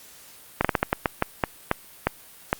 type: slowing click train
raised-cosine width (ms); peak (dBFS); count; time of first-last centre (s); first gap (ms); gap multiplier
0.5; -4; 12; 0.61-2.529; 36; 1.29
effects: white hiss -48 dBFS RMS until 2.59 s + Opus 48 kbps